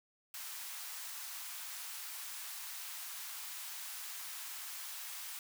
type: high-pass noise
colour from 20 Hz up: white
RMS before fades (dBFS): -45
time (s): 0.34-5.39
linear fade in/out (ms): 2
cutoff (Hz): 840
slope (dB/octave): 24
effects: none